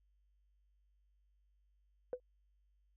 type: tone with exponential decay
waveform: sine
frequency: 500 Hz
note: B4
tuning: 21 cents sharp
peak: -31 dBFS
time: 2.13-2.2 s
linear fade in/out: 1 ms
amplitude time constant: 15 ms
effects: tanh soft clip ceiling -30 dBFS + added 50 Hz sine -70 dBFS peak until 2.96 s